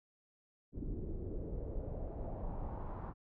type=noise with low-pass filter sweep; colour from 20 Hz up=brown; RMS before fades=-41 dBFS; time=0.72-3.14 s; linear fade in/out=50 ms; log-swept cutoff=310 to 1100 Hz; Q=2.8; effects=none